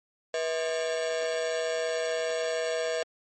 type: ring-modulated tone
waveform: 45% pulse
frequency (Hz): 566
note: C#5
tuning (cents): +36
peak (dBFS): -24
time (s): 0.34-3.03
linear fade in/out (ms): 2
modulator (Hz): 80.2
effects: MP3 32 kbps